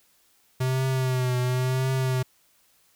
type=tone with vibrato; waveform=square; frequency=128.4 Hz; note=C3; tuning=32 cents flat; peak=-23 dBFS; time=0.6-2.23 s; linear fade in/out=10 ms; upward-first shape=triangle; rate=0.95 Hz; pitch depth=52 cents each way; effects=white hiss -63 dBFS RMS until 2.95 s